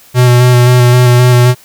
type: tone with vibrato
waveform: square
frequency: 123.6 Hz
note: B2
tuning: 2 cents sharp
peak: -4 dBFS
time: 0.14-1.55 s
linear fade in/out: 50 ms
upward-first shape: square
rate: 3.8 Hz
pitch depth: 16 cents each way
effects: white hiss -41 dBFS RMS until 1.64 s